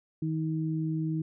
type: tone pair together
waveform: sine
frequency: 158.45 / 316.9 Hz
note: D#3 / D#4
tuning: +32 / +32 cents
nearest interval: octave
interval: 1200 cents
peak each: -29 / -32 dBFS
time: 0.22-1.22 s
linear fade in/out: 5 ms
effects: none